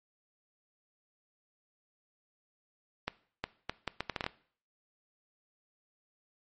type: accelerating click train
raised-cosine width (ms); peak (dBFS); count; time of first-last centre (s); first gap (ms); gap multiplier
0.3; -16; 10; 3.08-4.264; 360; 0.71
effects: noise-tail reverb RT60 0.5 s tail -19 dB re dry + MP3 32 kbps